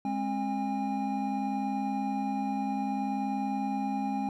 triangle tone cluster, 206.2 / 266.8 / 810 Hz, G#3 / C4 / G#5, -12 / +34 / -43 cents, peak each -31 dBFS, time 0.05-4.29 s, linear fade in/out 2 ms, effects none

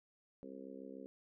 harmonic tone, 66.8 Hz, C2, 36 cents sharp, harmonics 3 / 4 / 5 / 6 / 7 / 8, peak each -55 / -51 / -58 / -55 / -55 / -56 dBFS, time 0.43-1.06 s, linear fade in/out 0 ms, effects none

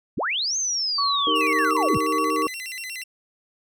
sine linear two-way sweep, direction up then down, 56 to 6440 to 56 Hz, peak -22 dBFS, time 0.17-1.98 s, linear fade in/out 10 ms, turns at 0.57 s
sine tone with tremolo, 1131 Hz, C#6, 34 cents sharp, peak -21 dBFS, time 0.98-2.47 s, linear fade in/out 5 ms, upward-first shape triangle, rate 3.5 Hz, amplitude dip 25%
sine chord, Eb major, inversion none, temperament equal with one note detuned, 311.1 / 392 / 462.9 Hz, Eb4 / G4 / Bb4, 0 / 0 / -12 cents, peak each -26 / -30 / -27 dBFS, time 1.27-2.47 s, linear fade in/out 2 ms
sawtooth tone with vibrato, 2349 Hz, D7, in tune, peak -28 dBFS, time 1.35-3.04 s, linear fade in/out 10 ms, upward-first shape square, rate 8.4 Hz, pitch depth 260 cents each way
effects none

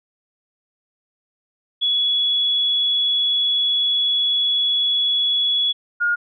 sine tone pair in turn, 3382 / 1426.1 Hz, G#7 / F6, +31 / +36 cents, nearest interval octave + minor third, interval 1495 cents, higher first, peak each -16 dBFS, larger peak neither, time 1.81-5.73 / 6-6.16 s, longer first, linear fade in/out 20 ms, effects none

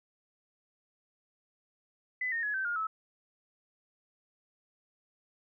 sine tone with pitch steps, 2007 / 1840.4 / 1687.7 / 1547.6 / 1419.2 / 1301.4 Hz, B6 / A#6 / G#6 / G6 / F6 / E6, +27 / -23 / +27 / -23 / +27 / -23 cents, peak -30 dBFS, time 2.21-2.87 s, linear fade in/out 5 ms, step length 110 ms, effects none

